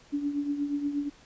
sine tone with tremolo, 287.7 Hz, D4, 36 cents flat, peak -24 dBFS, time 0.12-1.1 s, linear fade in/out 20 ms, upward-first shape triangle, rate 8.4 Hz, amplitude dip 70%, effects pink hiss -56 dBFS RMS until 1.25 s + resampled to 16000 Hz

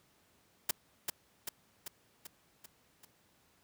white noise with echo, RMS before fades -30 dBFS, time 0.69-0.71 s, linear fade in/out 5 ms, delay 390 ms, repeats 6, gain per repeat -4 dB, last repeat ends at 3.05 s, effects pink hiss -69 dBFS RMS until 3.63 s + high-pass 80 Hz 12 dB/octave

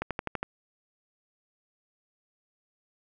accelerating click train, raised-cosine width 0.5 ms, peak -15 dBFS, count 6, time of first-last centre 0.02-0.43 s, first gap 87 ms, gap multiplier 0.97, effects none

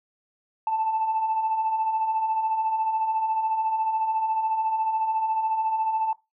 sine beating tone pair, 869 / 883 Hz, A5 / A5, -22 / +6 cents, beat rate 14 Hz, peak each -31 / -22 dBFS, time 0.67-6.13 s, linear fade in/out 2 ms, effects noise-tail reverb RT60 0.2 s tail -18 dB re dry + tanh soft clip ceiling -17 dBFS

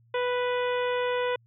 harmonic tone, 493.9 Hz, B4, in tune, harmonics 1 / 2 / 3 / 4 / 5 / 6 / 7, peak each -26 / -32 / -36 / -38 / -40 / -42 / -43 dBFS, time 0.14-1.36 s, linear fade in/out 5 ms, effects added 116 Hz sine -58 dBFS peak until 1.46 s

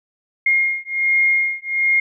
sine beating tone pair, 2135 / 2136.3 Hz, C7 / C7, +34 / +35 cents, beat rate 1.3 Hz, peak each -18 dBFS, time 0.46-2 s, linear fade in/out 5 ms, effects none

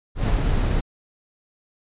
brown noise with ADSR envelope, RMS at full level -17 dBFS, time 0.15-0.81 s, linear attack 130 ms, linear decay 30 ms, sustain -3 dB, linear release 13 ms, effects resampled to 8000 Hz

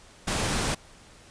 pink noise, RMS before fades -27 dBFS, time 0.27-0.75 s, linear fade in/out 10 ms, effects pink hiss -52 dBFS RMS until 1.3 s + resampled to 22050 Hz

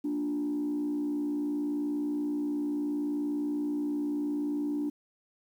sine tone with frequency modulation, 293.7 Hz, D4, in tune, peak -27 dBFS, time 0.04-4.9 s, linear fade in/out 10 ms, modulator 60.7 Hz, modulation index 0.5, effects tanh soft clip ceiling -25 dBFS + 10-bit

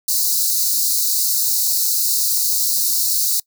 white high-pass noise, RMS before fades -18 dBFS, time 0.08-3.4 s, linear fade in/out 5 ms, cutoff 4000 Hz, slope 96 dB/octave, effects noise-tail reverb RT60 0.1 s tail -24 dB re dry

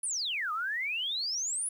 sine exponential two-way sweep, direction down then up, 10350 to 1200 to 10350 Hz, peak -30 dBFS, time 0.03-1.69 s, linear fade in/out 5 ms, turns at 0.52 s, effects 10-bit

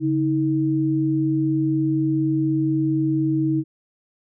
sine tone pair together, 141.3 / 317.2 Hz, C#3 / D#4, +34 / +33 cents, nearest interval octave + major second, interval 1399 cents, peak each -23 / -19 dBFS, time 0-3.64 s, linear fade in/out 50 ms, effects none

